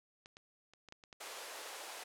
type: clicks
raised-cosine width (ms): 0.2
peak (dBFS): -36 / -36 / -42 / -37 / -33 / -39 / -34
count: 7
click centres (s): 0.259 / 0.369 / 0.736 / 0.887 / 0.924 / 1.038 / 1.128
type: high-pass noise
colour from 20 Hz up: pink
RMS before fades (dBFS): -47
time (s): 1.2-2.04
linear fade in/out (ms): 10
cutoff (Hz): 460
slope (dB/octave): 24
effects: low-pass 12000 Hz 12 dB/octave